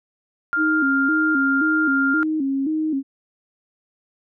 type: tone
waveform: sine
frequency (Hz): 1400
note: F6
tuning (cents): +4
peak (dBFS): -18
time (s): 0.53-2.23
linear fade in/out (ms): 0
type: tone with vibrato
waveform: sine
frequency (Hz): 291.4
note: D4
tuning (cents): -13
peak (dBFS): -19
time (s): 0.56-3.03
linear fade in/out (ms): 50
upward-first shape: square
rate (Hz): 1.9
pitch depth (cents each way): 120
effects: none